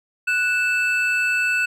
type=tone pair together; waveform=triangle; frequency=1478.8 / 2635 Hz; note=F#6 / E7; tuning=-1 / -1 cents; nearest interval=minor seventh; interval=1000 cents; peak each=-19 dBFS; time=0.27-1.66 s; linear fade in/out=10 ms; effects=resampled to 32000 Hz